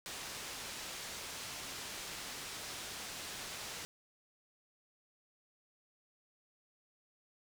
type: low-pass noise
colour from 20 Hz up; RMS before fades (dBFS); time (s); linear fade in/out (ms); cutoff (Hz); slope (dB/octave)
white; -45; 0.06-3.85; 0; 6800; 12
effects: none